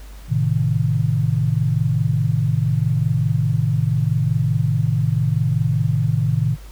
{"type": "chord", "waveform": "sine", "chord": "A diminished", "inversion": "none", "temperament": "equal", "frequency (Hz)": [110, 130.81, 155.56], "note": ["A2", "C3", "Eb3"], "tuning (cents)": [0, 0, 0], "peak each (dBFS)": -20, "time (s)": [0.28, 6.57], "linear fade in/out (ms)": 50, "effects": ["added 50 Hz sine -35 dBFS peak until 6.71 s", "pink hiss -47 dBFS RMS until 6.71 s"]}